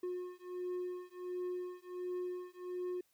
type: beating tone pair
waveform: triangle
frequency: 359.9 / 361.3 Hz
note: F#4 / F#4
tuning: -48 / -41 cents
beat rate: 1.4 Hz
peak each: -40 / -40 dBFS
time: 0.03-3.01 s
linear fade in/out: 5 ms
effects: white hiss -75 dBFS RMS until 3.13 s